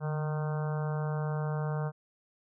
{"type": "harmonic tone with a mistuned harmonic", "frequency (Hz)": 153.7, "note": "D#3", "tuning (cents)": -21, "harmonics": [1, 3, 4, 5, 6, 7, 8, 9, 10], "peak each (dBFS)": [-30, -40, -42, -44, -46, -47, -48, -49, -50], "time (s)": [0, 1.92], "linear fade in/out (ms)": 50, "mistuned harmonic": 1, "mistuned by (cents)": -57, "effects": []}